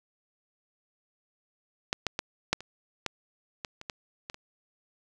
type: clicks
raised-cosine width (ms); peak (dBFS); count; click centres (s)
0.2; -10 / -10 / -12 / -6 / -25 / -12 / -17 / -25 / -17 / -20 / -26; 11; 1.929 / 2.067 / 2.191 / 2.53 / 2.606 / 3.063 / 3.648 / 3.814 / 3.898 / 4.299 / 4.344
effects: none